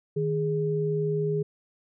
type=tone pair together; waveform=sine; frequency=155.56 / 414 Hz; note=D#3 / G#4; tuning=0 / -5 cents; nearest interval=octave + perfect fourth; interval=1695 cents; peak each=-27 / -26 dBFS; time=0.16-1.43 s; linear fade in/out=10 ms; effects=none